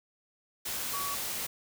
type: tone in noise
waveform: sine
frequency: 1131 Hz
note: C#6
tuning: 34 cents sharp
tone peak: -35 dBFS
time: 0.93-1.15 s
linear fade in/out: 10 ms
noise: white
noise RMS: -35 dBFS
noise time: 0.65-1.47 s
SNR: -3 dB
effects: none